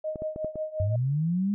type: tone with tremolo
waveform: sine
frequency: 622.3 Hz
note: D#5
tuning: in tune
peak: -26 dBFS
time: 0.04-0.96 s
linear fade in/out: 5 ms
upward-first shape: triangle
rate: 5.6 Hz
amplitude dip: 90%
type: clicks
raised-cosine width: 2 ms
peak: -22 / -23 / -22 / -22 / -24 dBFS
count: 5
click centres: 0.158 / 0.221 / 0.361 / 0.446 / 0.557 s
type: linear sweep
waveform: sine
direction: up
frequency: 92 to 207.7 Hz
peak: -23 dBFS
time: 0.8-1.54 s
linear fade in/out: 0 ms
effects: none